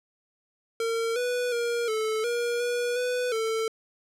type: tone with pitch steps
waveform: square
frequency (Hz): 457 / 492.2 / 472.4 / 436.5 / 476.3 / 483.9 / 496.1 / 445.7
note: A#4 / B4 / A#4 / A4 / A#4 / B4 / B4 / A4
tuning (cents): -34 / -6 / +23 / -14 / +37 / -35 / +8 / +22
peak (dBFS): -26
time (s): 0.8-3.68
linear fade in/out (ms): 2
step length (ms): 360
effects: low-pass 11000 Hz 12 dB/octave